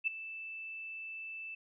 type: tone with ADSR envelope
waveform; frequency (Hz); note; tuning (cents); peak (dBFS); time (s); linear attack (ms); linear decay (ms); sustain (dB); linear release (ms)
sine; 2642; E7; +3; -26; 0.04-1.55; 33; 9; -15; 7
effects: none